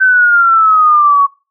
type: exponential sweep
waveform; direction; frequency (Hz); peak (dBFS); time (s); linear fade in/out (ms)
sine; down; 1541 to 1112; -5; 0-1.27; 20
effects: noise-tail reverb RT60 0.3 s tail -21 dB re dry